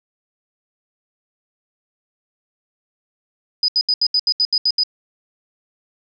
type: tone bursts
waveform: sine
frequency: 4978 Hz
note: D#8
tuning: in tune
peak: -13 dBFS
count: 10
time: 3.63-4.835 s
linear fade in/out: 2 ms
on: 53 ms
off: 75 ms
effects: none